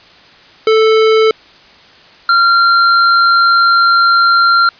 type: tone pair in turn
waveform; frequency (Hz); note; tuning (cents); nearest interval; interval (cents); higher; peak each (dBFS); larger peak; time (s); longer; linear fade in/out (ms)
square; 440 / 1379.7; A4 / F6; 0 / -21; octave + minor sixth; 1979; second; -7; neither; 0.67-1.31 / 2.29-4.69; second; 2
effects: white hiss -41 dBFS RMS until 4.79 s + resampled to 11025 Hz